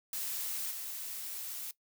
blue noise with level steps, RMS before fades -37 / -41 dBFS, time 0.13-1.71 s, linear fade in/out 2 ms, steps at 0.71 s, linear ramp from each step 2 ms, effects noise-tail reverb RT60 0.1 s tail -18 dB re dry

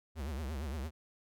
square tone with vibrato, 72.3 Hz, D2, 27 cents flat, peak -37 dBFS, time 0.15-0.91 s, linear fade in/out 50 ms, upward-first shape triangle, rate 8.7 Hz, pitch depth 250 cents each way, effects none

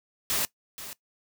white noise with echo, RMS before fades -27 dBFS, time 0.3-0.45 s, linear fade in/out 0 ms, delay 480 ms, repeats 1, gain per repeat -13 dB, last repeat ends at 0.93 s, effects noise-tail reverb RT60 0.1 s tail -19 dB re dry

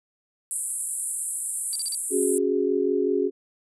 pink band-pass noise, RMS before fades -30 dBFS, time 0.51-2.38 s, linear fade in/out 0 ms, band 8000 to 11000 Hz, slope 96 dB/octave
sine tone bursts, 4651 Hz, D8, 18 cents flat, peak -29 dBFS, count 4, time 1.73-1.947 s, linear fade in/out 0 ms, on 25 ms, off 39 ms
sine chord, C# suspended fourth, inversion none, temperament equal, 277.2 / 370 / 415.3 Hz, C#4 / F#4 / G#4, 0 / 0 / 0 cents, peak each -27 / -24 / -24 dBFS, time 2.1-3.31 s, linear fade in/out 50 ms
effects none

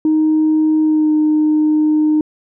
sine tone with pitch glide, 311.3 to 306.3 Hz, D#4 to D#4, +1 to -27 cents, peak -9 dBFS, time 0.05-2.21 s, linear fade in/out 2 ms, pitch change -28 cents, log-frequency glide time 0.82-1.12 s, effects tanh soft clip ceiling -7 dBFS

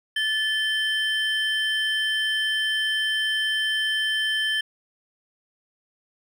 triangle tone pair together, 1745 / 3109 Hz, A6 / G7, -15 / -15 cents, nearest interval minor seventh, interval 1000 cents, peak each -23 dBFS, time 0.16-4.61 s, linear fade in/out 5 ms, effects none

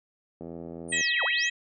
click train, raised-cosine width 2 ms, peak -25 dBFS, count 51, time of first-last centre 0.41-1.008 s, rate 83.6 Hz
sine linear two-way sweep, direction down then up, 9460 to 460.3 to 7400 Hz, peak -30 dBFS, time 0.88-1.5 s, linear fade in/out 50 ms, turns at 1.24 s
harmonic tone, 641 Hz, E5, 49 cents flat, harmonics 3 / 4 / 5 / 6, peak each -26 / -30 / -33 / -39 dBFS, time 0.92-1.5 s, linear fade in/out 10 ms
effects high-pass 150 Hz 12 dB/octave

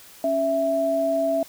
sine tone pair together, 277.2 / 660.6 Hz, C#4 / E5, 0 / +4 cents, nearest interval octave + minor third, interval 1504 cents, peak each -27 / -20 dBFS, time 0.24-1.43 s, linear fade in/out 2 ms, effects white hiss -47 dBFS RMS until 1.48 s

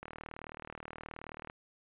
click train, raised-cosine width 0.5 ms, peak -28 dBFS, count 58, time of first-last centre 0.03-1.499 s, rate 38.8 Hz, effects resampled to 8000 Hz

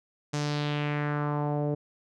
sawtooth tone with low-pass filter sweep, 147.3 Hz, D3, 6 cents sharp, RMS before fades -29 dBFS, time 0.33-1.75 s, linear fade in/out 10 ms, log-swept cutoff 6700 to 500 Hz, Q 2.3, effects none

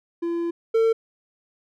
triangle tone pair in turn, 339.6 / 451.1 Hz, F4 / A4, -48 / +43 cents, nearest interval perfect fourth, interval 491 cents, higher second, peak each -21 / -14 dBFS, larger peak second, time 0.22-0.51 / 0.74-0.93 s, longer first, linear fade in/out 10 ms, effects none

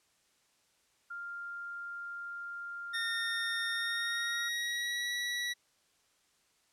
sine tone, 1396.9 Hz, F6, in tune, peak -39 dBFS, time 1.1-4.49 s, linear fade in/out 10 ms
25% pulse tone with pitch glide, 1831 to 1937.6 Hz, A#6 to B6, -32 to -34 cents, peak -29 dBFS, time 2.93-5.54 s, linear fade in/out 20 ms, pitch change +98 cents, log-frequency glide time 3.71-5.13 s
effects white hiss -71 dBFS RMS until 6.72 s + low-pass 9000 Hz 12 dB/octave

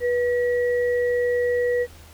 sine tone pair together, 487.9 / 1923 Hz, B4 / B6, -21 / -47 cents, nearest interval 2 octaves, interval 2374 cents, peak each -19 / -30 dBFS, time 0-1.87 s, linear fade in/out 50 ms, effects added 80 Hz sine -45 dBFS peak until 2.13 s + pink hiss -49 dBFS RMS until 2.13 s

